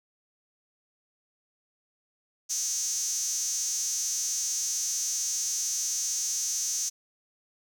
sawtooth tone with high-pass filter, 315.6 Hz, D#4, 25 cents sharp, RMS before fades -30 dBFS, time 2.49-6.9 s, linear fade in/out 20 ms, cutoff 6200 Hz, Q 8.6, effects none

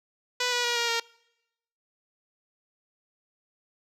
5% pulse tone with pitch steps, 494.3 / 486.4 / 478.6 / 470.9 / 463.3 Hz, B4 / B4 / A#4 / A#4 / A#4, +1 / -26 / +46 / +18 / -11 cents, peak -13 dBFS, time 0.4-1 s, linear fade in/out 5 ms, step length 120 ms, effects noise-tail reverb RT60 0.9 s tail -25 dB re dry + low-pass 8000 Hz 12 dB/octave

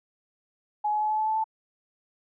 sine tone with pitch steps, 841 / 847.3 / 853.7 / 860.2 / 866.6 / 873.2 / 879.8 Hz, G#5 / G#5 / G#5 / A5 / A5 / A5 / A5, +22 / +34 / +47 / -39 / -27 / -13 / 0 cents, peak -23 dBFS, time 0.84-1.442 s, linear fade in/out 10 ms, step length 86 ms, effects none

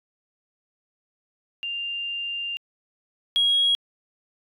sine tone pair in turn, 2794 / 3299 Hz, F7 / G#7, 0 / -12 cents, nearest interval minor third, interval 288 cents, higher second, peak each -27 / -16 dBFS, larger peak second, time 1.63-2.57 / 3.36-3.75 s, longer first, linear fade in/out 0 ms, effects tanh soft clip ceiling -14 dBFS

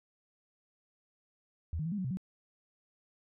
sine tone with pitch steps, 81 / 155.3 / 166.5 / 207 / 185.7 / 128.3 / 186.4 Hz, E2 / D#3 / E3 / G#3 / F#3 / C3 / F#3, -30 / -3 / +18 / -5 / +7 / -34 / +13 cents, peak -32 dBFS, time 1.73-2.171 s, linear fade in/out 0 ms, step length 63 ms, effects none

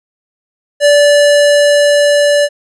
square tone with level ramp, 581 Hz, D5, 19 cents flat, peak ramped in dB -5 to -8 dBFS, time 0.8-2.49 s, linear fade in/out 50 ms, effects resampled to 24000 Hz

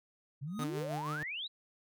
sine exponential sweep, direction up, 128.8 to 4060 Hz, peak -37 dBFS, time 0.41-1.48 s, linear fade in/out 20 ms
square tone with exponential growth, 1244.5 Hz, D#6, in tune, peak -36 dBFS, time 0.47-0.64 s, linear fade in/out 5 ms, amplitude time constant 36 ms
sawtooth tone with tremolo, 150.7 Hz, D3, 45 cents sharp, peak -32 dBFS, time 0.59-1.23 s, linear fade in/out 0 ms, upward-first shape sine, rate 6.3 Hz, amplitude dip 45%
effects none

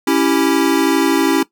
square chord, C# diminished, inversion none, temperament equal, 277.2 / 329.6 / 392 Hz, C#4 / E4 / G4, 0 / 0 / 0 cents, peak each -16 / -16 / -20 dBFS, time 0.07-1.43 s, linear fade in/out 5 ms, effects noise-tail reverb RT60 0.1 s tail -17 dB re dry

